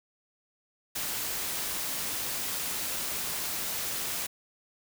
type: noise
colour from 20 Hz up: white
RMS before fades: -33 dBFS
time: 0.95-4.27 s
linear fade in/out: 10 ms
effects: none

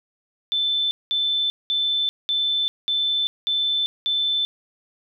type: tone bursts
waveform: sine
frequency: 3528 Hz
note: A7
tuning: 4 cents sharp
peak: -19 dBFS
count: 7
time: 0.52-4.45 s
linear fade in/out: 0 ms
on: 390 ms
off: 200 ms
effects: none

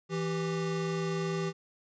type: tone pair together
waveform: square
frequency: 164.82 / 392 Hz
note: E3 / G4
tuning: 0 / 0 cents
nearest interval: octave + minor third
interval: 1500 cents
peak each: -33 / -34 dBFS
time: 0.09-1.53 s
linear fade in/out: 50 ms
effects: resampled to 16000 Hz

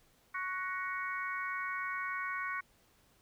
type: harmonic tone with a mistuned harmonic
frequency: 370 Hz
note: F#4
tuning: in tune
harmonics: 3 / 4 / 5 / 6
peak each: -39 / -40 / -41 / -42 dBFS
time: 0.34-2.61 s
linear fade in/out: 10 ms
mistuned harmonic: 5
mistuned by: +31 cents
effects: pink hiss -68 dBFS RMS until 3.21 s

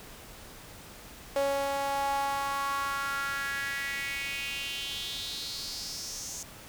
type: tone with high-pass filter sweep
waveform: sawtooth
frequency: 277.6 Hz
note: C#4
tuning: 3 cents sharp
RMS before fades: -33 dBFS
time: 1.36-6.43 s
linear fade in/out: 0 ms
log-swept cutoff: 570 to 6600 Hz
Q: 4.6
effects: pink hiss -48 dBFS RMS until 6.68 s

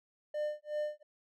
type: tone with tremolo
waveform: triangle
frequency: 600 Hz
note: D5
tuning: 37 cents sharp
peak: -29 dBFS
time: 0.34-1.03 s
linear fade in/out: 5 ms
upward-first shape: sine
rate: 2.7 Hz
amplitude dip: 100%
effects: none

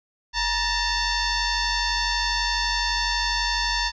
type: tone with frequency modulation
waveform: sine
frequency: 1760 Hz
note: A6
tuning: in tune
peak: -21 dBFS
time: 0.33-3.92 s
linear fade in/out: 50 ms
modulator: 903 Hz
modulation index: 4.2
effects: resampled to 16000 Hz

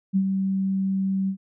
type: tone with ADSR envelope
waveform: sine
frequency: 192.5 Hz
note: G3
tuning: 31 cents flat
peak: -16 dBFS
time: 0.13-1.37 s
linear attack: 31 ms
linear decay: 72 ms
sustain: -5 dB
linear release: 84 ms
effects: none

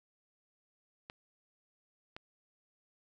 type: clicks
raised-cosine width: 0.3 ms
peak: -28 dBFS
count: 2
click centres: 1.099 / 2.165 s
effects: none

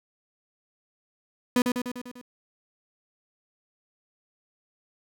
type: tone with echo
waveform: 35% pulse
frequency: 246.9 Hz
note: B3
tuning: in tune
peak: -17 dBFS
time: 1.56-1.62 s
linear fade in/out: 2 ms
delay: 99 ms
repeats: 6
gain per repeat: -4 dB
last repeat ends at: 2.214 s
effects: none

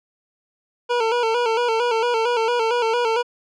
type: tone with vibrato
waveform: 25% pulse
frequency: 466.2 Hz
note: A#4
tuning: in tune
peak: -14 dBFS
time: 0.89-3.23 s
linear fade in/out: 20 ms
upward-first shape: square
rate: 4.4 Hz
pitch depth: 65 cents each way
effects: low-pass 4000 Hz 12 dB/octave

